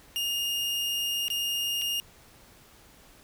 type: tone with dropouts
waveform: 40% pulse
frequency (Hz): 2836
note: F7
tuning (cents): +26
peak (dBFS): -26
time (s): 0.16-2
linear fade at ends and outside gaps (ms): 0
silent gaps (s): 1.282-1.302 / 1.815-1.819
effects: pink hiss -55 dBFS RMS until 3.23 s

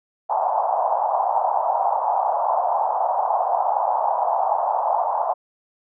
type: band-pass noise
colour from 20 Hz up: pink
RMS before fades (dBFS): -21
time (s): 0.29-5.34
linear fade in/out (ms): 20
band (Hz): 680 to 940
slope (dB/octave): 48
effects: none

